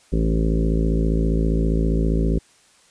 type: harmonic tone with a mistuned harmonic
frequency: 55 Hz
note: A1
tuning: in tune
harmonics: 1 / 2 / 3 / 4 / 5 / 6 / 7 / 8 / 9 / 10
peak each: -19 / -33 / -23 / -28 / -27 / -36 / -28 / -34 / -35 / -40 dBFS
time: 0.12-2.39 s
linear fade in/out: 10 ms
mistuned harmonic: 6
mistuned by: -16 cents
effects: white hiss -55 dBFS RMS until 2.9 s + resampled to 22050 Hz